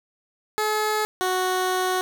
15% pulse tone pair in turn, 427.7 / 369.6 Hz, A4 / F#4, -49 / -2 cents, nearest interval minor third, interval 253 cents, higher first, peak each -15 dBFS, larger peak neither, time 0.58-1.05 / 1.21-2.01 s, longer second, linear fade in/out 0 ms, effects none

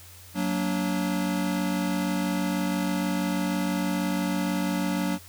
square chord, Gb augmented, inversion none, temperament just, 185 / 231.2 / 289.1 Hz, Gb3 / Bb3 / D4, 0 / -14 / -27 cents, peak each -28 / -33 / -30 dBFS, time 0.34-5.19 s, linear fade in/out 50 ms, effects added 89 Hz sine -49 dBFS peak until 5.28 s + white hiss -49 dBFS RMS until 5.28 s

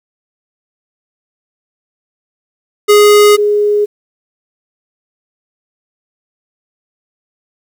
square / sine tone pair in turn, 415.3 / 415.3 Hz, G#4 / G#4, 0 / 0 cents, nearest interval unison, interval 0 cents, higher neither, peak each -4 / -8 dBFS, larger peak first, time 2.88-3.37 / 3.37-3.86 s, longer neither, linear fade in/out 20 ms, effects 7-bit

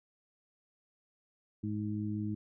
harmonic tone, 105.4 Hz, G#2, 26 cents sharp, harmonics 1 / 2 / 3, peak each -37 / -36 / -39 dBFS, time 1.63-2.35 s, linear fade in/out 10 ms, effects none

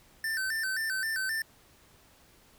square tone with vibrato, 1656 Hz, G#6, 5 cents flat, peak -30 dBFS, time 0.24-1.42 s, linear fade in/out 2 ms, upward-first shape square, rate 3.8 Hz, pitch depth 130 cents each way, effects pink hiss -60 dBFS RMS until 2.58 s

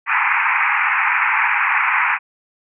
white band-pass noise, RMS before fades -17 dBFS, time 0.06-2.19 s, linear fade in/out 50 ms, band 820 to 2500 Hz, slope 96 dB/octave, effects none

